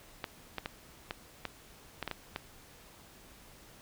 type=clicks; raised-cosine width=0.3 ms; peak=-19 dBFS; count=9; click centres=0.242 / 0.583 / 0.659 / 1.109 / 1.453 / 2.027 / 2.077 / 2.113 / 2.361 s; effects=pink hiss -56 dBFS RMS until 3.81 s